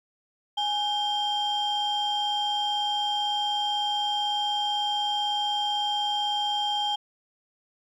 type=tone pair together; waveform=sine; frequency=830.6 / 3179 Hz; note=G#5 / G7; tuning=0 / +24 cents; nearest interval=octave + major seventh; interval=2324 cents; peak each=-25 dBFS; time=0.57-6.96 s; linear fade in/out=10 ms; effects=tanh soft clip ceiling -21 dBFS + 10-bit